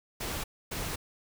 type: noise bursts at uneven times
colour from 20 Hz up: pink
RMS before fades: -35 dBFS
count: 2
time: 0.2-0.44 / 0.71-0.96 s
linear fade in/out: 10 ms
effects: none